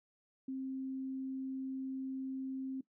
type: tone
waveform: sine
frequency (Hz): 264.6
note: C4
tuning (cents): +20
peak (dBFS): -37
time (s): 0.48-2.81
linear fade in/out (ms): 5
effects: noise-tail reverb RT60 0.1 s tail -18 dB re dry